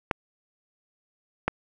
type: clicks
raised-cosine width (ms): 0.5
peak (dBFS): -8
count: 2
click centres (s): 0.112 / 1.48
effects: none